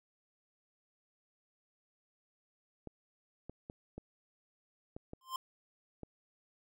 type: clicks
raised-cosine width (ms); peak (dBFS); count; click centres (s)
2; -31; 7; 2.873 / 3.496 / 3.699 / 3.98 / 4.965 / 5.134 / 6.033
type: tone with exponential growth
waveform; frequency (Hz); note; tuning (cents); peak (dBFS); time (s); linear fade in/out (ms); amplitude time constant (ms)
square; 1046; C6; -1; -33; 5.21-5.36; 2; 32
effects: none